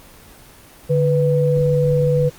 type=tone pair together; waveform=sine; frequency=146.83 / 493.9 Hz; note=D3 / B4; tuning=0 / 0 cents; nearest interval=octave + major sixth; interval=2100 cents; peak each=-16 dBFS; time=0.89-2.3 s; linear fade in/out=20 ms; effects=pink hiss -44 dBFS RMS until 2.38 s + Opus 24 kbps